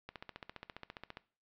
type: click train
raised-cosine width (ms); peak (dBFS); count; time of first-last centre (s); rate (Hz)
0.3; -28; 17; 0.09-1.171; 14.8
effects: noise-tail reverb RT60 0.4 s tail -19 dB re dry + low-pass 5000 Hz 12 dB/octave